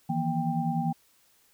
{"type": "tone cluster", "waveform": "sine", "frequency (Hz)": [158.9, 169, 237.1, 790], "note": ["D#3", "E3", "A#3", "G5"], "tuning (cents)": [37, 43, 30, 13], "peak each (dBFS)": -31, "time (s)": [0.09, 0.93], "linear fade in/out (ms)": 10, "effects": ["white hiss -64 dBFS RMS until 1.53 s"]}